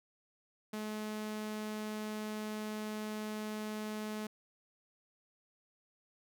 sawtooth tone, 213.9 Hz, A3, 49 cents flat, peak -34 dBFS, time 0.73-4.27 s, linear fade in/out 5 ms, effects none

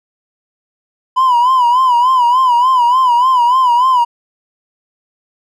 triangle tone with vibrato, 997 Hz, B5, 16 cents sharp, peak -5 dBFS, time 1.16-4.05 s, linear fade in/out 20 ms, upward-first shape sine, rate 3.4 Hz, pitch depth 92 cents each way, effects tanh soft clip ceiling -2 dBFS

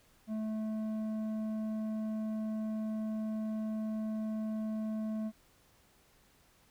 square tone with low-pass filter, 217.5 Hz, A3, 20 cents flat, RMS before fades -36 dBFS, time 0.27-5.32 s, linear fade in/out 50 ms, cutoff 600 Hz, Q 0.76, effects pink hiss -66 dBFS RMS until 6.7 s

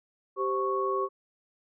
sine tone cluster, 389.6 / 521 / 1106 Hz, G4 / C5 / C#6, -11 / -7 / -4 cents, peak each -29 / -34 / -29 dBFS, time 0.36-1.09 s, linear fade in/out 50 ms, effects none

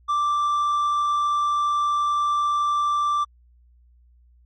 triangle tone, 1174.7 Hz, D6, in tune, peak -17 dBFS, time 0.08-3.25 s, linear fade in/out 20 ms, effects added 60 Hz sine -52 dBFS peak until 4.45 s + MP3 32 kbps

